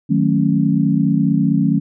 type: chord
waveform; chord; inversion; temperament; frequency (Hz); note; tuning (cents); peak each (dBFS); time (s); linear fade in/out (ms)
sine; D# half-diminished seventh; none; equal with one note detuned; 155.56 / 185 / 220 / 275.1; D#3 / F#3 / A3 / C#4; 0 / 0 / 0 / -13; -18; 0.09-1.8; 20
effects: none